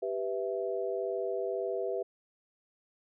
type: chord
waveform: sine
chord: E minor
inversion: first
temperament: equal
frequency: 392 / 493.9 / 659.3 Hz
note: G4 / B4 / E5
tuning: 0 / 0 / 0 cents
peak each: -34 / -35 / -36 dBFS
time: 0.02-2.03 s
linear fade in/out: 10 ms
effects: none